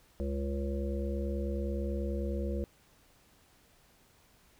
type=harmonic tone; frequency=69.3 Hz; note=C#2; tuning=in tune; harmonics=1 / 3 / 5 / 7 / 8; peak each=-33 / -38 / -40 / -41 / -42 dBFS; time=0.2-2.64 s; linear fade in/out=0 ms; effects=pink hiss -64 dBFS RMS until 4.59 s